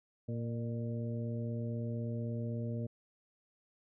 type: harmonic tone with a mistuned harmonic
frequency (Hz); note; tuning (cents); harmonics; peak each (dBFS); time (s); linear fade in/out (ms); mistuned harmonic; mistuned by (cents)
116.1; A#2; -7; 1 / 2 / 3 / 4 / 5; -36 / -40 / -50 / -46 / -48; 0.28-2.87; 10; 5; +40
effects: none